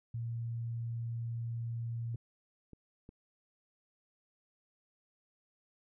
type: tone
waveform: sine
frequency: 116.4 Hz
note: A#2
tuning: 2 cents flat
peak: -35 dBFS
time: 0.14-2.16 s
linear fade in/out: 5 ms
type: clicks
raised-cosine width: 3 ms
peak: -38 dBFS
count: 3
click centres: 2.145 / 2.733 / 3.091 s
effects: none